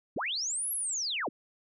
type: linear two-way sweep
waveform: sine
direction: up then down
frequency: 103.83 to 11510 to 155 Hz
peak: -30 dBFS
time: 0.16-1.29 s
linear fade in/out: 5 ms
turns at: 0.72 s
effects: none

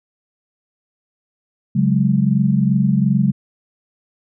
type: chord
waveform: sine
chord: C# suspended fourth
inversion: none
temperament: equal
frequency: 138.59 / 185 / 207.7 Hz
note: C#3 / F#3 / G#3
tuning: 0 / 0 / 0 cents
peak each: -17 dBFS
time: 1.75-3.32 s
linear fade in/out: 10 ms
effects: none

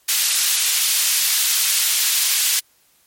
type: high-pass noise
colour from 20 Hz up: pink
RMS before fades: -18 dBFS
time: 0.08-2.6 s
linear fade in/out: 10 ms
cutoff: 3300 Hz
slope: 12 dB/octave
effects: white hiss -58 dBFS RMS until 3.06 s + MP3 64 kbps

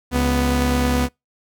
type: tone pair together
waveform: sawtooth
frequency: 69.4 / 247.3 Hz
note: C#2 / B3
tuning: +3 / +3 cents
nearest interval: octave + minor seventh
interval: 2200 cents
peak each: -16 / -15 dBFS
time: 0.11-1.09 s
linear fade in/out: 50 ms
effects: noise-tail reverb RT60 0.2 s tail -26 dB re dry

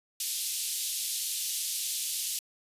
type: band-pass noise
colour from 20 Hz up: white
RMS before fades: -33 dBFS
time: 0.2-2.39 s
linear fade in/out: 2 ms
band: 3100 to 13000 Hz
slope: 24 dB/octave
effects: resampled to 32000 Hz

